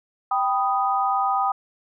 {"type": "chord", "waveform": "sine", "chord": "G augmented", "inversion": "none", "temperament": "equal", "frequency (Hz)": [784, 987.8, 1244.5], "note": ["G5", "B5", "D#6"], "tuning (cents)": [0, 0, 0], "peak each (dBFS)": [-22, -27, -23], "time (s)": [0.31, 1.52], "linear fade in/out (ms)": 5, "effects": []}